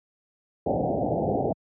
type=low-pass noise; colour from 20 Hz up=white; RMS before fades=-25 dBFS; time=0.66-1.53 s; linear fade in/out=5 ms; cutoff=790 Hz; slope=96 dB/octave; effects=high-pass 100 Hz 12 dB/octave